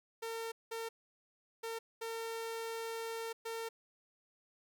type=tone bursts at uneven times; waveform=sawtooth; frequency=454.7 Hz; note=A#4; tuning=43 cents flat; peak=-35 dBFS; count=5; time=0.22-0.52 / 0.71-0.89 / 1.63-1.79 / 2.01-3.33 / 3.45-3.69 s; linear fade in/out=10 ms; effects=none